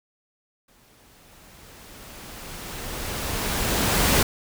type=noise with exponential growth; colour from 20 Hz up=pink; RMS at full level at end=-18 dBFS; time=0.68-4.23 s; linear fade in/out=5 ms; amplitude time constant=770 ms; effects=none